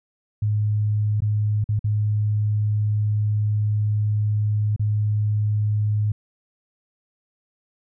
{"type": "tone with dropouts", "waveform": "sine", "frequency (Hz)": 105.5, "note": "G#2", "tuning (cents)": 28, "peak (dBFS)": -18, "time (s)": [0.42, 6.12], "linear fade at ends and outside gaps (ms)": 5, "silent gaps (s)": [[1.205, 1.22], [1.642, 1.689], [1.793, 1.842], [4.763, 4.795]], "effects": []}